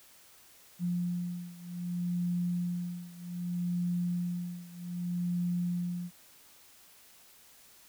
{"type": "beating tone pair", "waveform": "sine", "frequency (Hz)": [175.8, 176.44], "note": ["F3", "F3"], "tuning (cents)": [12, 18], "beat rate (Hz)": 0.64, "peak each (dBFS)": [-33, -35], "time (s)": [0.79, 6.11], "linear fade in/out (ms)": 50, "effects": ["white hiss -58 dBFS RMS until 7.88 s"]}